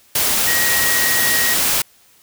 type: tone in noise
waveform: sine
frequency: 1894 Hz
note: A#6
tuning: 27 cents sharp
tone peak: -19 dBFS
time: 0.47-1.54 s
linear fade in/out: 5 ms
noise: white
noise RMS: -17 dBFS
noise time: 0.15-1.82 s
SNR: -5 dB
effects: white hiss -52 dBFS RMS until 2.22 s